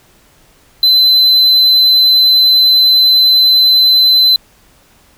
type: tone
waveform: triangle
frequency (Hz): 4045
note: B7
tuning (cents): +41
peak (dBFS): -4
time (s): 0.83-4.36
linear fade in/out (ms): 2
effects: pink hiss -48 dBFS RMS until 5.17 s